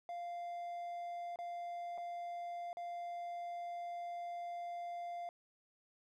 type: tone with dropouts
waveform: triangle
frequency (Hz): 696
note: F5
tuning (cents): -6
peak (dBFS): -39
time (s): 0.09-5.29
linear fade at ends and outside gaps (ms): 1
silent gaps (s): 1.359-1.388 / 1.977-1.981 / 2.73-2.77
effects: none